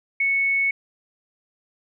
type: tone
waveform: sine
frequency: 2210 Hz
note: C#7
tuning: 6 cents flat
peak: -18 dBFS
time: 0.2-0.71 s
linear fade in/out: 5 ms
effects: none